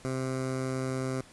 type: tone with notch filter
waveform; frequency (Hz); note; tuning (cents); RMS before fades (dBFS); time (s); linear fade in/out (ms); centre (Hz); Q
15% pulse; 130.81; C3; 0; -32; 0.05-1.21; 0; 3200; 1.1
effects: pink hiss -54 dBFS RMS until 1.32 s + resampled to 24000 Hz